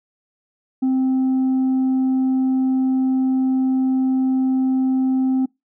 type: tone with tanh clipping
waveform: sine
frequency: 261.2 Hz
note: C4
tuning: 3 cents flat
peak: -16 dBFS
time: 0.82-5.46 s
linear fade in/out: 10 ms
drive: 2 dB
effects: noise-tail reverb RT60 0.2 s tail -25 dB re dry